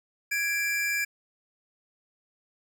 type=tone pair together; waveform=square; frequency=1661.2 / 2349 Hz; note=G#6 / D7; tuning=0 / 0 cents; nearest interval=tritone; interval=600 cents; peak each=-31 / -28 dBFS; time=0.31-1.05 s; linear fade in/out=10 ms; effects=none